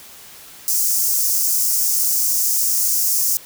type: high-pass noise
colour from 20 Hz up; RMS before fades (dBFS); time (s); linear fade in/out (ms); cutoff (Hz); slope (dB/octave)
white; -18; 0.68-3.37; 0; 5200; 48
effects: white hiss -41 dBFS RMS until 3.45 s